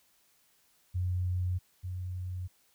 sine tone pair in turn, 90.6 / 91.06 Hz, F#2 / F#2, -36 / -27 cents, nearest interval unison, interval 9 cents, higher second, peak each -28 / -34 dBFS, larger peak first, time 0.94-1.59 / 1.83-2.48 s, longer neither, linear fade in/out 20 ms, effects white hiss -68 dBFS RMS until 2.74 s

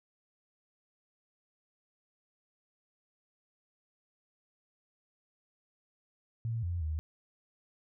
sine tone with pitch steps, 114.5 / 86.8 / 77.9 Hz, A#2 / F2 / D#2, -31 / -10 / +3 cents, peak -31 dBFS, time 6.45-6.99 s, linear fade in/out 0 ms, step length 180 ms, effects none

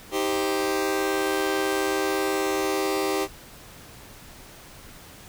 sawtooth chord, C minor, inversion first, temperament just, 314 / 392.4 / 523.3 Hz, Eb4 / G4 / C5, +16 / +2 / 0 cents, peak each -25 / -21 / -27 dBFS, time 0.11-3.28 s, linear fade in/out 50 ms, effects pink hiss -46 dBFS RMS until 5.28 s

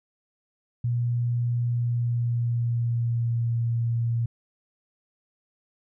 sine tone with pitch glide, 120 to 116.85 Hz, B2 to A#2, -49 to +5 cents, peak -22 dBFS, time 0.84-4.26 s, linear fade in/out 5 ms, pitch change -46 cents, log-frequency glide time 1.67-3.53 s, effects none

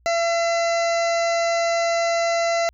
harmonic tone, 676 Hz, E5, 43 cents sharp, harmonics 1 / 2 / 3 / 4 / 6 / 7 / 8 / 9 / 10, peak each -19 / -30 / -28 / -36 / -34 / -39 / -40 / -37 / -39 dBFS, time 0.06-2.69 s, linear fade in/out 0 ms, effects added 60 Hz sine -55 dBFS peak until 2.73 s

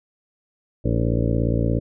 harmonic tone with a mistuned harmonic, 57.1 Hz, A#1, 35 cents flat, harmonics 1 / 2 / 3 / 4 / 5 / 6 / 7 / 8 / 9 / 10, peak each -24 / -22 / -27 / -28 / -28 / -32 / -33 / -31 / -31 / -33 dBFS, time 0.84-1.8 s, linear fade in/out 20 ms, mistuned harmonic 6, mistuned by -97 cents, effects none

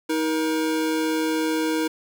square tone pair together, 316.6 / 474 Hz, D#4 / A#4, +30 / +29 cents, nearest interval perfect fifth, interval 699 cents, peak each -23 / -28 dBFS, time 0.09-1.88 s, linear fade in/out 10 ms, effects 8-bit

